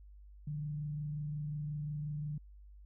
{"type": "tone with frequency modulation", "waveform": "sine", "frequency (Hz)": 148.9, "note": "D3", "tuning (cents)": 24, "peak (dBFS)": -36, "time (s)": [0.47, 2.38], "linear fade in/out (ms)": 5, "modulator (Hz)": 25.6, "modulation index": 0.26, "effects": ["added 50 Hz sine -52 dBFS peak until 2.85 s"]}